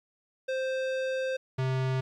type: tone pair in turn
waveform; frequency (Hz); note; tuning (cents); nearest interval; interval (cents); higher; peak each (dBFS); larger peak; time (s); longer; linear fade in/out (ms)
square; 523.3 / 130.82; C5 / C3; 0 / 0; 2 octaves; 2400; first; -29 / -27; second; 0.48-1.37 / 1.58-2.01; first; 10
effects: low-pass 4000 Hz 12 dB/octave + 11-bit